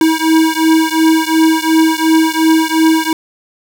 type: beating tone pair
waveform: square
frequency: 319.4 / 322.2 Hz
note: D#4 / E4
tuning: +45 / -39 cents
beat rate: 2.8 Hz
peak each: -12 / -13 dBFS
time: 0.01-3.13 s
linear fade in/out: 2 ms
effects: none